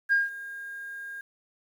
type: tone with ADSR envelope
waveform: sine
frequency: 1617 Hz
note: G#6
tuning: 47 cents flat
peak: -17 dBFS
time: 0.09-1.21 s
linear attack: 33 ms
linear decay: 170 ms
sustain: -19 dB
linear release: 3 ms
effects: tanh soft clip ceiling -15 dBFS + 9-bit